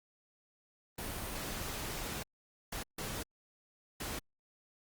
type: noise bursts at uneven times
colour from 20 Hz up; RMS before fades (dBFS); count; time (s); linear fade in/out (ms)
pink; -40; 4; 0.98-2.23 / 2.72-2.83 / 2.98-3.23 / 4-4.19; 5
effects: Opus 32 kbps